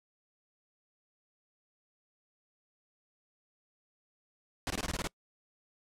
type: noise bursts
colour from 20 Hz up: pink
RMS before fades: -34 dBFS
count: 8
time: 4.67-5.073 s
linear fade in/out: 0 ms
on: 32 ms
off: 21 ms
effects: noise-tail reverb RT60 0.1 s tail -25 dB re dry + low-pass 9000 Hz 12 dB/octave

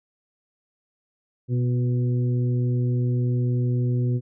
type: harmonic tone with a mistuned harmonic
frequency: 123.47 Hz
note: B2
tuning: in tune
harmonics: 1 / 2 / 3 / 4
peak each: -20 / -30 / -33 / -41 dBFS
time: 1.48-4.21 s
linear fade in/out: 50 ms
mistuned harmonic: 3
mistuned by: -21 cents
effects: none

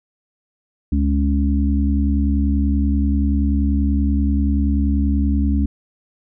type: harmonic tone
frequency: 70.4 Hz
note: C#2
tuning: 27 cents sharp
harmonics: 1 / 3 / 4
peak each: -16 / -21 / -22 dBFS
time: 0.92-5.66 s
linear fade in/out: 5 ms
effects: none

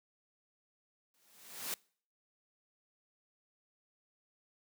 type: noise with exponential growth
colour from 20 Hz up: white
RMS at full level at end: -36 dBFS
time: 1.14-1.74 s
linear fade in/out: 1 ms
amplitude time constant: 130 ms
effects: noise-tail reverb RT60 0.5 s tail -25 dB re dry + high-pass 150 Hz 12 dB/octave

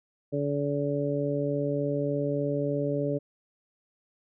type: harmonic tone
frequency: 143.4 Hz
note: D3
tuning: 41 cents flat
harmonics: 1 / 2 / 3 / 4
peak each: -31 / -31 / -31 / -31 dBFS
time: 0.32-3.19 s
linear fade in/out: 20 ms
effects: none

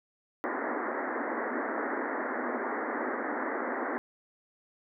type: band-pass noise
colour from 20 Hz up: pink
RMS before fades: -33 dBFS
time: 0.44-3.98 s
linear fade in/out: 0 ms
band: 230 to 2000 Hz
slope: 96 dB/octave
effects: none

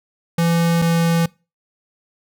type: tone pair in turn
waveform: square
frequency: 168.3 / 167.45 Hz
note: E3 / E3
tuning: +36 / +27 cents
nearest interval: unison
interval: 9 cents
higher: first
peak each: -15 dBFS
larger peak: neither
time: 0.38-0.82 / 0.82-1.26 s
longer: neither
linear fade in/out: 5 ms
effects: noise-tail reverb RT60 0.3 s tail -24 dB re dry

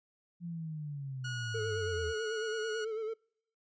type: linear sweep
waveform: sine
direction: down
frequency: 174.61 to 77.1 Hz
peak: -37 dBFS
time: 0.4-2.14 s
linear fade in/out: 50 ms
type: tone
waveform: sawtooth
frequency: 1452 Hz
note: F#6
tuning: 33 cents flat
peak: -35 dBFS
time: 1.24-2.85 s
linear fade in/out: 10 ms
type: tone with vibrato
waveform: triangle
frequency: 440 Hz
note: A4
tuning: in tune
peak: -32 dBFS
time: 1.54-3.14 s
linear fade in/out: 10 ms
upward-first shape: sine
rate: 9.1 Hz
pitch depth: 51 cents each way
effects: noise-tail reverb RT60 0.6 s tail -26 dB re dry + resampled to 16000 Hz

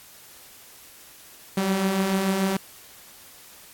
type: beating tone pair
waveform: sawtooth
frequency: 186.4 / 193.3 Hz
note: F#3 / G3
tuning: +13 / -24 cents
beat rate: 6.9 Hz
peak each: -26 / -18 dBFS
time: 1.57-2.57 s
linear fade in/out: 5 ms
effects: white hiss -48 dBFS RMS until 3.73 s + AAC 64 kbps

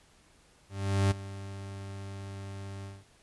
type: tone with ADSR envelope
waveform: 40% pulse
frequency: 98.3 Hz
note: G2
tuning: 5 cents sharp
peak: -21 dBFS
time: 0.69-3.05 s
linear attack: 420 ms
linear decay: 14 ms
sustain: -17 dB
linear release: 210 ms
effects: pink hiss -62 dBFS RMS until 3.22 s + resampled to 24000 Hz

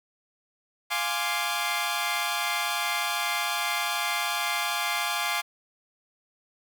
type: chord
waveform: 15% pulse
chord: D half-diminished seventh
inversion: first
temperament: equal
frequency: 698.5 / 830.6 / 1046.5 / 1174.7 Hz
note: F5 / Ab5 / C6 / D6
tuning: 0 / 0 / 0 / 0 cents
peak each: -26 / -25 / -26 / -25 dBFS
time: 0.9-5.42 s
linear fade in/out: 20 ms
effects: none

